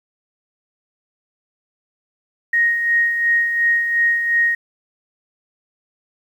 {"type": "tone with tremolo", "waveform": "sine", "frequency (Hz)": 1870, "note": "A#6", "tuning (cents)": 5, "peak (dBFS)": -12, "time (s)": [2.53, 4.55], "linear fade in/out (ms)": 5, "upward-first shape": "sine", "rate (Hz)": 2.8, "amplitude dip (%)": 50, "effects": ["8-bit"]}